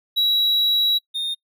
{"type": "tone pair in turn", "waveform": "triangle", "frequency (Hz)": [3886, 3668], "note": ["B7", "A#7"], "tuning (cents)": [-29, -29], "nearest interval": "minor second", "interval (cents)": 100, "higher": "first", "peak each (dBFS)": [-14, -21], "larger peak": "first", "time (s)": [[0.16, 0.99], [1.14, 1.35]], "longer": "first", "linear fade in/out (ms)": 20, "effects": ["noise-tail reverb RT60 0.1 s tail -23 dB re dry"]}